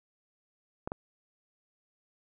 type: clicks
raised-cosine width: 1 ms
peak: -20 dBFS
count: 2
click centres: 0.875 / 0.919 s
effects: none